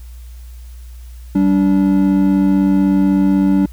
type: tone pair together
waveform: triangle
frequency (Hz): 192.8 / 288.9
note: G3 / D4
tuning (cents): -28 / -28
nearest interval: perfect fifth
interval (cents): 700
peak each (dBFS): -11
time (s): 1.35-3.66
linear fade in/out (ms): 5
effects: added 60 Hz sine -31 dBFS peak until 3.72 s + white hiss -50 dBFS RMS until 3.72 s